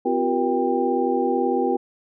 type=tone cluster; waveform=sine; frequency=255.5 / 345.8 / 383.9 / 477.1 / 794 Hz; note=C4 / F4 / G4 / A#4 / G5; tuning=-41 / -17 / -36 / +40 / +22 cents; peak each=-25 dBFS; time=0.05-1.77 s; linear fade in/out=10 ms; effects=none